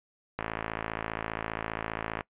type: click train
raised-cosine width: 0.5 ms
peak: -16 dBFS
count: 101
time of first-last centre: 0.39-2.208 s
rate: 55 Hz
effects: noise-tail reverb RT60 0.1 s tail -22 dB re dry + resampled to 8000 Hz